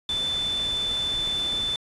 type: tone in noise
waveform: sine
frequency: 3520 Hz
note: A7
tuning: in tune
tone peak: -24 dBFS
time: 0.09-1.76 s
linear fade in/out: 2 ms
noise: pink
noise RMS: -37 dBFS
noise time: 0.09-1.76 s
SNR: +10 dB
effects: resampled to 24000 Hz